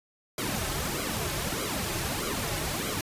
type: noise with flanger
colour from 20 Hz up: pink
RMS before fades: -31 dBFS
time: 0.38-3.01 s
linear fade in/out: 2 ms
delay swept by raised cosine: 1.1 to 4.3 ms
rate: 1.6 Hz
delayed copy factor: -0.75
effects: resampled to 32000 Hz